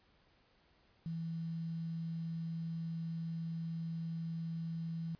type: tone with quantisation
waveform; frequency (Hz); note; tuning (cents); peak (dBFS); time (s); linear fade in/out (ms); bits
sine; 164.81; E3; 0; -37; 1.06-5.15; 0; 10
effects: pink hiss -70 dBFS RMS until 5.19 s + resampled to 11025 Hz